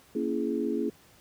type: chord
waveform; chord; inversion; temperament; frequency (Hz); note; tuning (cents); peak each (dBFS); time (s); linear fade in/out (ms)
sine; A# half-diminished seventh; none; just; 233.1 / 279.7 / 335.6 / 419.5; A#3 / C#4 / E4 / G#4; 0 / +16 / +31 / +17; -32; 0.15-0.9; 5
effects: pink hiss -58 dBFS RMS until 1.2 s + high-pass 60 Hz 12 dB/octave